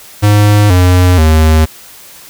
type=tone with pitch steps; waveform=square; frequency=103.83 / 90.39 / 78.69 Hz; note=G#2 / F#2 / D#2; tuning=0 / -40 / +20 cents; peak=-5 dBFS; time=0.22-1.66 s; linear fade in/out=20 ms; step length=480 ms; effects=white hiss -35 dBFS RMS until 2.29 s